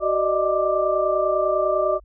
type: tone cluster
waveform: sine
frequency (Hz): 375.4 / 597 / 627 / 1179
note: F#4 / D5 / D#5 / D6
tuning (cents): +25 / +28 / +13 / +6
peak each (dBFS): -26 / -22 / -22 / -25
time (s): 0-2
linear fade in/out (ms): 50
effects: added 50 Hz sine -46 dBFS peak until 2.04 s